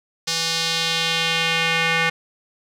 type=tone with band-pass filter sweep; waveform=square; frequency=164.81 Hz; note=E3; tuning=in tune; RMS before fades=-21 dBFS; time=0.27-2.1 s; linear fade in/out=10 ms; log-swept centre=5000 to 2100 Hz; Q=1.9; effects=none